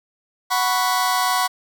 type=chord; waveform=sawtooth; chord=F# suspended fourth; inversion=none; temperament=just; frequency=740 / 986.7 / 1110 Hz; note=F#5 / B5 / C#6; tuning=0 / -2 / +2 cents; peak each=-18 dBFS; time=0.5-1.48 s; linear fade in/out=20 ms; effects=none